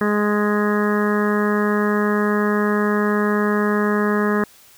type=harmonic tone; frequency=208.3 Hz; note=G#3; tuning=5 cents sharp; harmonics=1 / 2 / 3 / 4 / 5 / 6 / 7 / 8 / 9; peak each=-19 / -21 / -30 / -34 / -28 / -27 / -34 / -27 / -32 dBFS; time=0.01-4.44 s; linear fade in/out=2 ms; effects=white hiss -49 dBFS RMS until 4.77 s